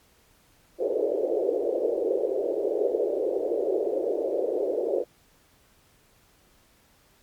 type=band-pass noise; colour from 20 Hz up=white; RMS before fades=-26 dBFS; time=0.78-5.05 s; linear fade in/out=50 ms; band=360 to 550 Hz; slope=48 dB/octave; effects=pink hiss -61 dBFS RMS until 7.22 s + MP3 96 kbps